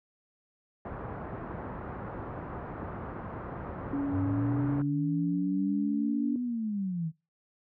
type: low-pass noise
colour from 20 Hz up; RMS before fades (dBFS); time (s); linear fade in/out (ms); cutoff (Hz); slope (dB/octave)
pink; -38; 0.85-4.82; 2; 1400; 24
type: tone with pitch glide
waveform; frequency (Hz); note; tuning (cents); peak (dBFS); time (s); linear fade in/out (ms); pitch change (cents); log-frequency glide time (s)
sine; 281 to 286.4; C#4 to D4; +24 to -43; -28; 3.93-6.36; 2; +33; 4.24-4.51
type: linear two-way sweep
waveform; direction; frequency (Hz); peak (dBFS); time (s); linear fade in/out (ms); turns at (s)
sine; up then down; 93.1 to 247.8 to 154.3; -29; 4.1-7.12; 50; 6.43
effects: noise-tail reverb RT60 0.3 s tail -23 dB re dry + high-pass 60 Hz 12 dB/octave